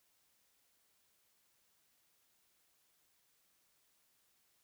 silence, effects white hiss -75 dBFS RMS until 4.63 s

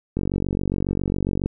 click train, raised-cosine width 3 ms, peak -10 dBFS, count 62, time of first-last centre 0.17-1.46 s, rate 47.3 Hz, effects none

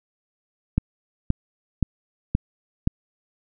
click train, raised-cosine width 5 ms, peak -6 dBFS, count 5, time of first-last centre 0.78-2.874 s, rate 1.91 Hz, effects none

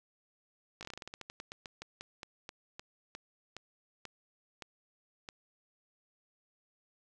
slowing click train, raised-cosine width 0.2 ms, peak -26 dBFS, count 25, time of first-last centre 0.81-5.289 s, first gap 18 ms, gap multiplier 1.17, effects none

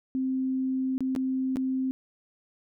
sine tone with dropouts, 261.6 Hz, C4, in tune, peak -25 dBFS, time 0.15-1.91 s, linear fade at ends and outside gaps 0 ms, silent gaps 0.98-1.006 / 1.151-1.162 / 1.559-1.569 s, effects none

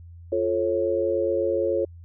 sine chord, F augmented, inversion none, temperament just, 349.2 / 436.5 / 545.7 Hz, F4 / A4 / C#5, 0 / -14 / -27 cents, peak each -26 / -26 / -24 dBFS, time 0.32-1.85 s, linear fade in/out 5 ms, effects added 85 Hz sine -41 dBFS peak until 2.04 s

